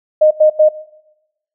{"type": "tone bursts", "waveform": "sine", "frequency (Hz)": 616, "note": "D#5", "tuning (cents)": -17, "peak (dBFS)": -5, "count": 3, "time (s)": [0.21, 0.69], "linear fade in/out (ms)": 10, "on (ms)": 100, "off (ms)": 90, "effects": ["noise-tail reverb RT60 0.9 s tail -18 dB re dry"]}